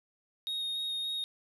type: tone with vibrato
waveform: triangle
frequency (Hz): 3729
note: A#7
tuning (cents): 0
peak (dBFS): -31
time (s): 0.47-1.24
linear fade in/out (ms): 0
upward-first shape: square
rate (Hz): 3.5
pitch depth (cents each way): 9
effects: none